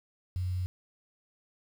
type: tone with quantisation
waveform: sine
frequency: 91.2 Hz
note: F#2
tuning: 24 cents flat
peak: -29 dBFS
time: 0.36-0.66 s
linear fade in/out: 0 ms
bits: 9
effects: none